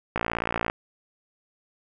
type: click train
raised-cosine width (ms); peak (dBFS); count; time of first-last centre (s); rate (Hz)
0.5; -10; 32; 0.16-0.699; 57.5
effects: none

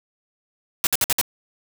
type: noise bursts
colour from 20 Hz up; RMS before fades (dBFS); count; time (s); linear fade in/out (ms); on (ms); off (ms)
white; -19; 5; 0.84-1.213; 0; 29; 57
effects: none

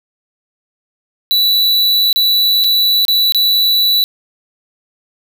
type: tone with dropouts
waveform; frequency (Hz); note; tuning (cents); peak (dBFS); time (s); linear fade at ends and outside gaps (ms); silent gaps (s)
square; 3951; B7; 0; -10; 1.31-4.04; 0; 2.128-2.16 / 2.639-2.644 / 3.051-3.082 / 3.322-3.347
effects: none

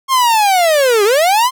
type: linear two-way sweep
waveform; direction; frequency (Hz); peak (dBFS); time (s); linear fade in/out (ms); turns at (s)
45% pulse; down then up; 1084 to 392 to 1061; -9; 0.08-1.51; 50; 1.04
effects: none

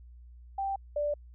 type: tone pair in turn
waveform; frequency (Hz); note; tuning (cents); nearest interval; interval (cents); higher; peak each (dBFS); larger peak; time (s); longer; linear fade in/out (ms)
sine; 784 / 587.3; G5 / D5; 0 / 0; perfect fourth; 500; first; -29 / -27; second; 0.58-0.76 / 0.96-1.14; neither; 5
effects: added 60 Hz sine -48 dBFS peak until 1.34 s

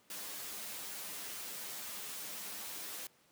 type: noise with comb filter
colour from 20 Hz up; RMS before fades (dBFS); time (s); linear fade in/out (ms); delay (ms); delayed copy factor
white; -44; 0.1-3.07; 2; 9.8; +0.7
effects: pink hiss -68 dBFS RMS until 3.31 s + high-pass 150 Hz 12 dB/octave

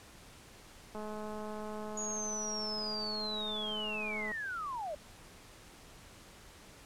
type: click train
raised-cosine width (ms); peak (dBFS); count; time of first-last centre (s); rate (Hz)
1; -30; 718; 0.95-4.316; 213
type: linear sweep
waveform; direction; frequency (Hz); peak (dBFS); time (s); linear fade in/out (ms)
sine; down; 6810 to 567; -36; 1.97-4.95; 5
effects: pink hiss -55 dBFS RMS until 6.85 s + low-pass 11000 Hz 12 dB/octave

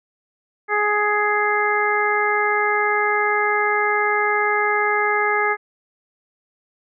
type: harmonic tone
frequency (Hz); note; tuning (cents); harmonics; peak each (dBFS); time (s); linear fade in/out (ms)
417.4; G#4; +9; 1 / 2 / 3 / 4 / 5; -23 / -23 / -23 / -23 / -23; 0.68-5.57; 50
effects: none

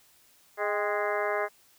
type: harmonic tone with a mistuned harmonic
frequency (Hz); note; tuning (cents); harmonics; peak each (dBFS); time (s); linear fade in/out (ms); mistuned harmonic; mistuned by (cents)
207.7; G#3; 0; 2 / 3 / 4 / 5 / 6 / 7 / 8 / 9 / 10; -32 / -31 / -35 / -36 / -36 / -40 / -36 / -42 / -38; 0.57-1.49; 50; 4; -59
effects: white hiss -61 dBFS RMS until 1.78 s

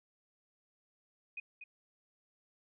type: tone with echo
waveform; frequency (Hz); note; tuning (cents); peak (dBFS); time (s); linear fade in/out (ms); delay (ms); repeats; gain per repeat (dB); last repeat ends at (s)
sine; 2489; D#7; 0; -39; 1.37-1.4; 5; 240; 1; -7; 1.64
effects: none

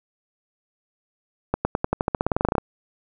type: accelerating click train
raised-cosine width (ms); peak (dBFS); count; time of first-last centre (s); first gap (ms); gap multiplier
1; -6; 18; 1.54-2.582; 110; 0.92
effects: none

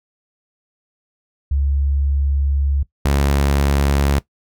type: tone pair in turn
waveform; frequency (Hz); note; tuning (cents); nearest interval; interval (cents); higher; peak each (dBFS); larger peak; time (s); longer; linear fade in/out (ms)
sine / sawtooth; 69.9 / 70.25; C#2 / C#2; +15 / +24; unison; 9; second; -15 / -10; second; 1.51-2.83 / 3.05-4.19; first; 5
effects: noise-tail reverb RT60 0.1 s tail -18 dB re dry

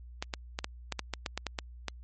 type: clicks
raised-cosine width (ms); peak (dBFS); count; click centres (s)
0.2; -15; 12; 0.225 / 0.338 / 0.589 / 0.644 / 0.923 / 0.993 / 1.137 / 1.262 / 1.376 / 1.467 / 1.588 / 1.883
effects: added 60 Hz sine -45 dBFS peak until 2.03 s + MP3 32 kbps

